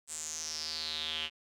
square tone with band-pass filter sweep, 78.7 Hz, D#2, 20 cents sharp, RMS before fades -38 dBFS, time 0.07-1.3 s, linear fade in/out 50 ms, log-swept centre 8100 to 2900 Hz, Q 6.6, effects none

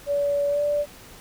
sine tone with pitch glide, 572 to 584.7 Hz, D5 to D5, -46 to -8 cents, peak -20 dBFS, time 0.06-0.86 s, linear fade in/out 50 ms, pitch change +38 cents, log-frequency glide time 0.48-0.62 s, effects pink hiss -46 dBFS RMS until 1.2 s

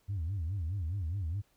sine tone with vibrato, 89.4 Hz, F2, 41 cents sharp, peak -30 dBFS, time 0.08-1.42 s, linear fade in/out 20 ms, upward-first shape sine, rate 4.8 Hz, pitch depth 240 cents each way, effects tanh soft clip ceiling -29 dBFS + pink hiss -71 dBFS RMS until 1.56 s

